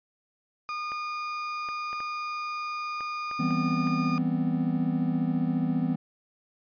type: tone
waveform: 35% pulse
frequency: 1219 Hz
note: D#6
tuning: 36 cents flat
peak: -29 dBFS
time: 0.69-4.18 s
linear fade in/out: 0 ms
type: clicks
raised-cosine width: 0.5 ms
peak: -27 dBFS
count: 8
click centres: 0.919 / 1.688 / 1.93 / 2.004 / 3.007 / 3.313 / 3.507 / 3.872 s
type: chord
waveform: triangle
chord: C major seventh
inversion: first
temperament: equal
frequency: 164.81 / 196 / 246.9 / 261.6 Hz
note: E3 / G3 / B3 / C4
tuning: 0 / 0 / 0 / 0 cents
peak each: -27 / -31 / -26 / -29 dBFS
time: 3.39-5.96 s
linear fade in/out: 10 ms
effects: resampled to 11025 Hz